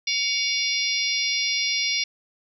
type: harmonic tone with a mistuned harmonic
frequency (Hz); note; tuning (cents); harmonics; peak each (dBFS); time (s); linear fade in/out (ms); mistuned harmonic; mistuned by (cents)
698.5; F5; 0; 3 / 4 / 5 / 6 / 7 / 8; -27 / -31 / -30 / -31 / -28 / -28; 0.07-2.04; 5; 3; +120
effects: none